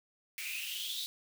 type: noise with high-pass filter sweep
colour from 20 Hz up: white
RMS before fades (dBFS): -39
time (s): 0.38-1.06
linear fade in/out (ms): 0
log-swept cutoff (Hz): 2200 to 3900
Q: 8.6
effects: none